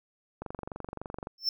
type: click train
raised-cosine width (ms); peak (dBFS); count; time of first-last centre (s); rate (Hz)
1; -23; 21; 0.42-1.271; 23.5
type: tone with exponential growth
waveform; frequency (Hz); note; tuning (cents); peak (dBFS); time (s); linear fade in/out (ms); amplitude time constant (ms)
triangle; 5350; E8; +25; -20; 1.38-1.49; 2; 23
effects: none